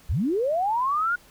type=linear sweep; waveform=sine; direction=up; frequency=45.53 to 1462 Hz; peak=-21 dBFS; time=0.09-1.16 s; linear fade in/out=10 ms; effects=pink hiss -54 dBFS RMS until 1.3 s